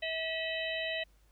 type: harmonic tone with a mistuned harmonic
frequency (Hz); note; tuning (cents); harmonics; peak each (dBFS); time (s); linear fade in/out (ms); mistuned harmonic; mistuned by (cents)
647; E5; -32; 1 / 3 / 4 / 5 / 6; -37 / -38 / -40 / -40 / -43; 0.02-1.04; 10; 5; -100
effects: added 50 Hz sine -62 dBFS peak until 1.31 s + pink hiss -71 dBFS RMS until 1.31 s